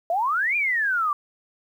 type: exponential two-way sweep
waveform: sine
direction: up then down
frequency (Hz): 650 to 2452 to 1145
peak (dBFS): -20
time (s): 0.1-1.13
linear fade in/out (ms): 2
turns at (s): 0.56
effects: 9-bit